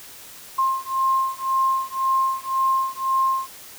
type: beating tone pair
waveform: sine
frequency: 1060 / 1061.9 Hz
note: C6 / C6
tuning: +22 / +25 cents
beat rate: 1.9 Hz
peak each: -22 dBFS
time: 0.58-3.48 s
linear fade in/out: 10 ms
effects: white hiss -42 dBFS RMS until 3.78 s